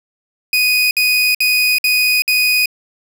30% pulse tone bursts, 2489 Hz, D#7, in tune, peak -9 dBFS, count 5, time 0.53-2.658 s, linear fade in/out 2 ms, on 380 ms, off 57 ms, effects none

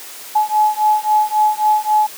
sine beating tone pair, 850 / 853.7 Hz, G#5 / G#5, +40 / +47 cents, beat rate 3.7 Hz, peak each -15 dBFS, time 0.35-2.07 s, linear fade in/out 10 ms, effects white hiss -34 dBFS RMS until 2.17 s + high-pass 300 Hz 12 dB/octave

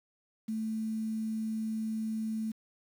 sine tone with quantisation, 220 Hz, A3, in tune, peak -31 dBFS, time 0.48-2.52 s, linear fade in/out 10 ms, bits 9, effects none

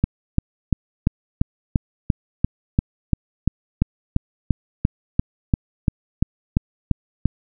click train, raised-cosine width 5 ms, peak -3 dBFS, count 22, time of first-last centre 0.04-7.256 s, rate 2.91 Hz, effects none

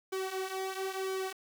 sawtooth tone with flanger, 380.7 Hz, F#4, 49 cents sharp, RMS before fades -36 dBFS, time 0.12-1.33 s, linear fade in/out 10 ms, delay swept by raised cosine 1.1 to 6 ms, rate 1 Hz, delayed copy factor -0.7, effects 9-bit

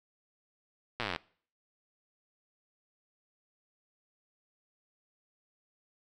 slowing click train, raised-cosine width 0.3 ms, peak -17 dBFS, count 17, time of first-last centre 1-1.161 s, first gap 8 ms, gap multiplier 1.03, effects noise-tail reverb RT60 0.5 s tail -23 dB re dry

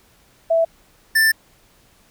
sine / square tone pair in turn, 659.3 / 1774.4 Hz, E5 / A6, 0 / +14 cents, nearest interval octave + perfect fourth, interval 1714 cents, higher second, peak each -13 dBFS, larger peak neither, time 0.5-0.65 / 1.15-1.32 s, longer second, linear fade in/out 10 ms, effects pink hiss -55 dBFS RMS until 2.1 s

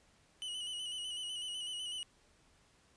45% pulse tone with vibrato, 2960 Hz, F#7, in tune, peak -39 dBFS, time 0.42-2.03 s, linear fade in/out 0 ms, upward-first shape square, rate 8 Hz, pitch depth 35 cents each way, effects pink hiss -68 dBFS RMS until 2.96 s + resampled to 22050 Hz

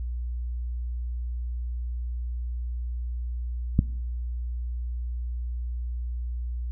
click, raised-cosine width 5 ms, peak -6 dBFS, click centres 3.791 s, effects noise-tail reverb RT60 0.8 s tail -21 dB re dry + added 60 Hz sine -28 dBFS peak until 6.71 s

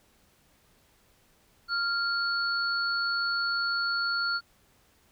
sine tone pair together, 1393 / 4419 Hz, F6 / C#8, -5 / -6 cents, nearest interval octave + minor sixth, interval 1999 cents, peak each -27 / -31 dBFS, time 1.68-4.41 s, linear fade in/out 50 ms, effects pink hiss -64 dBFS RMS until 5.11 s

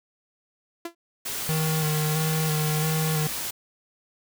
sawtooth tone with exponential decay, 339.2 Hz, E4, 50 cents sharp, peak -24 dBFS, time 0.85-0.95 s, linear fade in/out 5 ms, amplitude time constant 20 ms
white noise, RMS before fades -31 dBFS, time 1.25-3.51 s, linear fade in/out 10 ms
square tone with vibrato, 155.5 Hz, D#3, 1 cent flat, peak -24 dBFS, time 1.49-3.27 s, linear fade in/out 0 ms, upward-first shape square, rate 1.5 Hz, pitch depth 24 cents each way
effects none

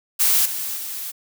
blue noise with level steps, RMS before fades -17 / -27 / -30 dBFS, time 0.19-1.12 s, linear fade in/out 20 ms, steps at 0.45 / 0.76 s, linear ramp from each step 10 ms, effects none

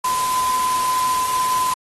sine tone in noise, 1015 Hz, B5, 47 cents sharp, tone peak -18 dBFS, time 0.04-1.74 s, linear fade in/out 5 ms, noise white, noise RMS -27 dBFS, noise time 0.04-1.74 s, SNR +6 dB, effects AAC 32 kbps

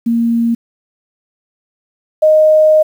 sine tone pair in turn, 232.4 / 620.4 Hz, A#3 / D#5, -5 / -5 cents, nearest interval octave + perfect fourth, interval 1700 cents, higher second, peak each -10 / -5 dBFS, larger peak second, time 0.06-0.55 / 2.22-2.83 s, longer second, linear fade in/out 10 ms, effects 7-bit

